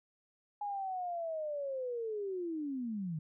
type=linear sweep; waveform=sine; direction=down; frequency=832 to 148.9 Hz; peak=-35 dBFS; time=0.61-3.19 s; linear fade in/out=5 ms; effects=none